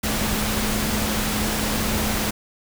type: tone in noise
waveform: sine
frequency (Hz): 213.3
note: G#3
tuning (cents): +46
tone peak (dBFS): -27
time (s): 0.03-2.31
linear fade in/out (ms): 10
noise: pink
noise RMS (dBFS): -24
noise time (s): 0.03-2.31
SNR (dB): -6
effects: none